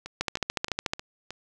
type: two click trains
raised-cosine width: 0.2 ms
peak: -9 / -20 dBFS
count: 11 / 5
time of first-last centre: 0.21-0.935 / 0.06-1.306 s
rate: 13.8 / 3.21 Hz
effects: none